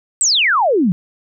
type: exponential sweep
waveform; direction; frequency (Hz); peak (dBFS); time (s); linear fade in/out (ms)
sine; down; 8372 to 164.81; -11; 0.21-0.92; 0
effects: none